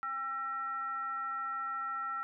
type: tone with frequency modulation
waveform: sine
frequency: 1343 Hz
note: E6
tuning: 32 cents sharp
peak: -34 dBFS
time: 0.03-2.23 s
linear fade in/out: 0 ms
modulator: 541 Hz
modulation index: 0.46
effects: none